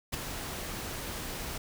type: noise with ADSR envelope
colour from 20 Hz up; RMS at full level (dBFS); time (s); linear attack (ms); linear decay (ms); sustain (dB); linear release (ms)
pink; -30; 0.12-1.58; 20; 10; -8; 6
effects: none